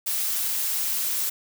blue noise, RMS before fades -26 dBFS, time 0.06-1.3 s, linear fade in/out 10 ms, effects none

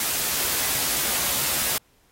white noise with comb filter, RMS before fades -24 dBFS, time 0-1.78 s, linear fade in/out 2 ms, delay 14 ms, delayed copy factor +0.5, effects pink hiss -62 dBFS RMS until 2.11 s + AAC 48 kbps

